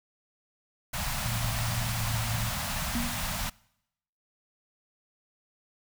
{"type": "band-stop noise", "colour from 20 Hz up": "pink", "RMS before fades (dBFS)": -32, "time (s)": [0.93, 3.5], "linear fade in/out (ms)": 10, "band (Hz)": [230, 610], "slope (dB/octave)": 48}
{"type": "tone with pitch glide", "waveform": "sine", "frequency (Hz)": [115.5, 112.34], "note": ["A#2", "A2"], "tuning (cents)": [-16, 36], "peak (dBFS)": -31, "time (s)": [1.25, 2.5], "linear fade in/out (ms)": 10, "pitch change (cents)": -48, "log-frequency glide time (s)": [1.95, 2]}
{"type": "tone with exponential decay", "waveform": "sine", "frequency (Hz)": 237.1, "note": "A#3", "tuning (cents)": 30, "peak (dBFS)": -27, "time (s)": [2.95, 3.41], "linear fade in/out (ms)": 2, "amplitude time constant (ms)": 100}
{"effects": ["noise-tail reverb RT60 0.8 s tail -24 dB re dry"]}